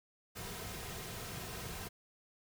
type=noise with comb filter; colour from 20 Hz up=pink; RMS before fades=-44 dBFS; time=0.35-1.89 s; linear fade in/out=20 ms; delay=3.5 ms; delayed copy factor=-0.55; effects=none